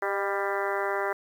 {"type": "harmonic tone with a mistuned harmonic", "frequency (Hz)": 198, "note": "G3", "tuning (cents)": 18, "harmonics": [2, 3, 4, 5, 6, 7, 8, 9, 10], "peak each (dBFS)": [-31, -33, -34, -35, -36, -36, -37, -38, -38], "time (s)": [0.02, 1.13], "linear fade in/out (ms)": 5, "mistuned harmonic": 3, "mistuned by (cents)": 32, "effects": ["9-bit"]}